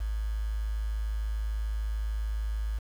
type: tone with quantisation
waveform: sine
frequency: 53.4 Hz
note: G#1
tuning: 49 cents sharp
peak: -28 dBFS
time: 0-2.79 s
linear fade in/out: 10 ms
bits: 8
effects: none